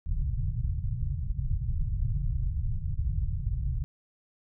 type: low-pass noise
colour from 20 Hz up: pink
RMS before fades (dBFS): -29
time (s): 0.06-3.84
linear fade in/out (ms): 0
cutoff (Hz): 140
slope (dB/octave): 48
effects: none